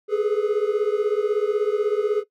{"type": "tone cluster", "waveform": "triangle", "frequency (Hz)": [412.3, 428.5, 493.7], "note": ["G#4", "A4", "B4"], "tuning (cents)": [-13, -46, -1], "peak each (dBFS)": [-21, -20, -28], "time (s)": [0.08, 2.24], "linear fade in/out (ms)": 50, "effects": ["noise-tail reverb RT60 0.1 s tail -17 dB re dry"]}